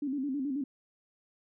sine tone with vibrato, 275.3 Hz, C#4, 12 cents flat, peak -30 dBFS, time 0.02-0.64 s, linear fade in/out 5 ms, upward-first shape square, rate 9.3 Hz, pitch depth 91 cents each way, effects none

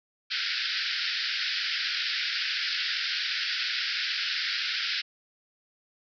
white band-pass noise, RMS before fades -30 dBFS, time 0.3-5.02 s, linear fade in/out 20 ms, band 1400 to 5200 Hz, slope 96 dB/octave, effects none

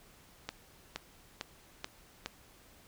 accelerating click train, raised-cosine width 0.2 ms, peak -19 dBFS, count 5, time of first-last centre 0.49-2.26 s, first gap 470 ms, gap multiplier 0.96, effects pink hiss -60 dBFS RMS until 2.87 s

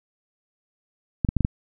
clicks, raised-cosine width 5 ms, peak -8 dBFS, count 5, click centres 1.248 / 1.289 / 1.367 / 1.407 / 1.449 s, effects none

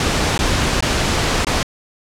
pink noise with dropouts, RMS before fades -17 dBFS, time 0-1.63 s, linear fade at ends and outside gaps 2 ms, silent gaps 0.378-0.39 / 0.807-0.824 / 1.448-1.468 s, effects low-pass 7000 Hz 12 dB/octave

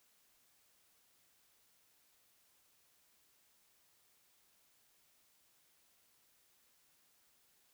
silence, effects white hiss -72 dBFS RMS until 7.73 s

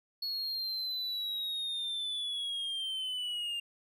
triangle linear sweep, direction down, 4362 to 2794 Hz, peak -32 dBFS, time 0.22-3.6 s, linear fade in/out 5 ms, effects none

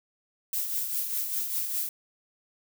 violet noise with tremolo, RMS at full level -28 dBFS, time 0.53-1.89 s, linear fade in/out 2 ms, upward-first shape triangle, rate 5 Hz, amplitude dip 55%, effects none

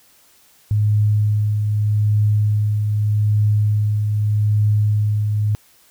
sine tone with tremolo, 105.3 Hz, G#2, 24 cents sharp, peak -12 dBFS, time 0.71-5.55 s, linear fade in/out 0 ms, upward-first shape triangle, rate 0.82 Hz, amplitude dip 40%, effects white hiss -53 dBFS RMS until 5.9 s

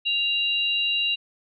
sine tone pair together, 2794 / 3905 Hz, F7 / B7, 0 / -20 cents, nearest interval tritone, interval 580 cents, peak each -22 / -27 dBFS, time 0.05-1.16 s, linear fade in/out 20 ms, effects none

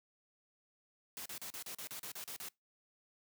white noise bursts, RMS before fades -45 dBFS, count 11, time 1.17-2.486 s, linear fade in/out 0 ms, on 86 ms, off 37 ms, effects noise-tail reverb RT60 0.2 s tail -25 dB re dry + high-pass 100 Hz 12 dB/octave

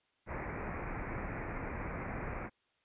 pink low-pass noise, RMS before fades -40 dBFS, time 0.26-2.5 s, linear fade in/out 50 ms, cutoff 2400 Hz, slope 96 dB/octave, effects white hiss -75 dBFS RMS until 2.84 s + resampled to 8000 Hz

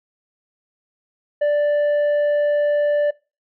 triangle tone with tanh clipping, 587.3 Hz, D5, in tune, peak -16 dBFS, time 1.41-3.11 s, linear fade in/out 10 ms, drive 9 dB, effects noise-tail reverb RT60 0.3 s tail -23 dB re dry

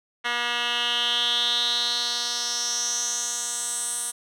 10% pulse tone with band-pass filter sweep, 239.8 Hz, A#3, 49 cents sharp, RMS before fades -26 dBFS, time 0.24-4.12 s, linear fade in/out 20 ms, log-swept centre 2300 to 9200 Hz, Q 4.9, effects none

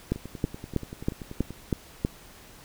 two click trains, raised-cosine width 3 ms, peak -24 / -11 dBFS, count 15 / 7, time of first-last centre 0.16-1.506 / 0.12-2.049 s, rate 10.4 / 3.11 Hz, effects pink hiss -50 dBFS RMS until 2.64 s

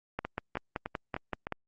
two click trains, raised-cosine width 0.5 ms, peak -19 / -17 dBFS, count 5 / 8, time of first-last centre 0.25-1.47 / 0.19-1.523 s, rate 3.28 / 5.25 Hz, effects Opus 48 kbps

